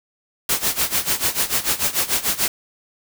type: noise with tremolo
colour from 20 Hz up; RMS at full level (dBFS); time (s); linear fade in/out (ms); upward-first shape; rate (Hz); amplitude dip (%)
white; -18; 0.49-2.48; 2; sine; 6.8; 85
effects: none